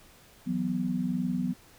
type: chord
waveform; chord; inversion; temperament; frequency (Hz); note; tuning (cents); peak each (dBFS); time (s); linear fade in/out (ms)
sine; E suspended second; none; equal; 164.81 / 185 / 246.9; E3 / F#3 / B3; 0 / 0 / 0; -35 / -30 / -30; 0.46-1.54; 20
effects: pink hiss -56 dBFS RMS until 1.78 s

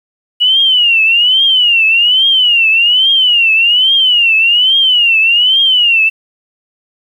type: tone with vibrato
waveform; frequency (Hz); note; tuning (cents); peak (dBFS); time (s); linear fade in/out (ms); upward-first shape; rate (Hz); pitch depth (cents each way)
sine; 2900; F#7; -35; -6; 0.4-6.1; 20; triangle; 1.2; 200
effects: 7-bit

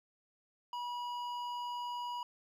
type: tone with hard clipping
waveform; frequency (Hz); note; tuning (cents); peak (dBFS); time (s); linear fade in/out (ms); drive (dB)
triangle; 970; B5; -31; -39; 0.73-2.23; 2; 13
effects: none

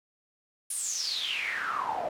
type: noise with band-pass filter sweep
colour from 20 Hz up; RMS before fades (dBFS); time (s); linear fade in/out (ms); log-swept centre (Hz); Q
pink; -32; 0.7-2.09; 5; 10000 to 610; 9.1
effects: none

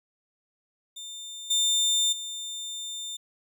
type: tone with level steps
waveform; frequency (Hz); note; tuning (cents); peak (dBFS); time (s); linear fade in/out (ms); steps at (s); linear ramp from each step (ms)
30% pulse; 3600; A7; +39; -35 / -19 / -31; 0.96-3.17; 10; 1.5 / 2.12; 10
effects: none

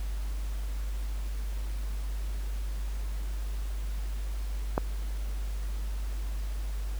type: click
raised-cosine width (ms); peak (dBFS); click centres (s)
1; -11; 4.779
effects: added 50 Hz sine -30 dBFS peak until 6.99 s + pink hiss -49 dBFS RMS until 6.99 s

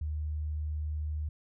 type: tone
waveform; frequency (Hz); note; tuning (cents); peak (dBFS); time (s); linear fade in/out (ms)
sine; 76.1; D#2; -38; -31; 0.01-1.29; 5
effects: none

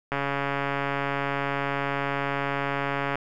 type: click train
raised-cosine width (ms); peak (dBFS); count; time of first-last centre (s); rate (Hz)
0.5; -12; 426; 0.12-3.156; 140
effects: none

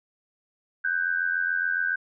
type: tone pair together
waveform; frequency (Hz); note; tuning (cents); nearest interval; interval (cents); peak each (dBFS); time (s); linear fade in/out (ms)
sine; 1506 / 1593.1; F#6 / G6; +30 / +28; minor second; 98; -26; 0.84-1.96; 10
effects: none

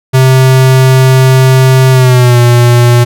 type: tone with pitch glide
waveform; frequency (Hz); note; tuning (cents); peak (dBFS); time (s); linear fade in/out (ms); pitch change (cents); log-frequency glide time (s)
square; 130.81 to 120.65; C3 to B2; 0 to -40; -3; 0.13-3.05; 20; -140; 1.91-2.39
effects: none

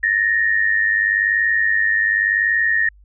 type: tone pair together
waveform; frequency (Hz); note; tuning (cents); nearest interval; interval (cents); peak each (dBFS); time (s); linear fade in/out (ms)
sine; 1760 / 1860.9; A6 / A#6; 0 / -3; minor second; 97; -19 / -16; 0.03-2.89; 5
effects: added 50 Hz sine -45 dBFS peak until 3.04 s

